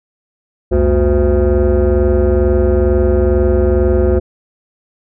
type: tone with frequency modulation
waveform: sine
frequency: 213.9 Hz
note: A3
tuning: 49 cents flat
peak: -6 dBFS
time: 0.71-4.2 s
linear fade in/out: 20 ms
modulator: 150 Hz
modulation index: 2
effects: tanh soft clip ceiling -8 dBFS